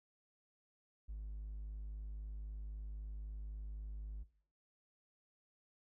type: tone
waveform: triangle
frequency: 51.91 Hz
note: G#1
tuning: in tune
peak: -39 dBFS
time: 1.08-4.24 s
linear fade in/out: 20 ms
effects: noise-tail reverb RT60 0.5 s tail -19 dB re dry + tanh soft clip ceiling -38 dBFS